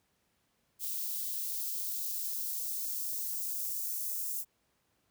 violet noise with high-pass filter sweep, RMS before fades -36 dBFS, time 0.79-4.45 s, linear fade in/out 50 ms, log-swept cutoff 3400 to 6600 Hz, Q 1.2, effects pink hiss -75 dBFS RMS until 5.1 s + high-pass 60 Hz 12 dB/octave

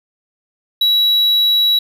triangle tone, 3900 Hz, B7, 23 cents flat, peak -9 dBFS, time 0.81-1.79 s, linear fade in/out 5 ms, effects none

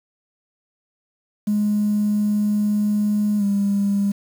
triangle tone with pitch glide, 208.6 to 200.6 Hz, G#3 to G3, +8 to +40 cents, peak -13 dBFS, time 1.47-4.12 s, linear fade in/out 10 ms, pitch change -68 cents, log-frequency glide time 3.38-3.43 s, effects tanh soft clip ceiling -14 dBFS + 7-bit

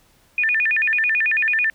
sine tone with vibrato, 2093 Hz, C7, in tune, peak -16 dBFS, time 0.38-1.7 s, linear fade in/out 2 ms, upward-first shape square, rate 9.1 Hz, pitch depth 280 cents each way, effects pink hiss -57 dBFS RMS until 1.74 s

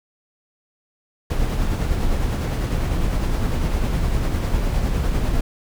brown noise with tremolo, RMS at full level -19 dBFS, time 1.3-5.41 s, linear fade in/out 5 ms, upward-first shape sine, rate 9.9 Hz, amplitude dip 30%, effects none

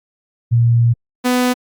sine / sawtooth tone pair in turn, 117.7 / 249.4 Hz, A#2 / B3, +17 / +17 cents, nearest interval octave + minor second, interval 1300 cents, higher second, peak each -9 dBFS, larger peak neither, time 0.51-0.94 / 1.24-1.54 s, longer first, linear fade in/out 20 ms, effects Opus 48 kbps

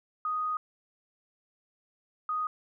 sine tone pair in turn, 1244.5 / 1244.5 Hz, D#6 / D#6, 0 / 0 cents, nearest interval unison, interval 0 cents, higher neither, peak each -28 dBFS, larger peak neither, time 0.25-0.57 / 2.29-2.47 s, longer first, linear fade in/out 2 ms, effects none

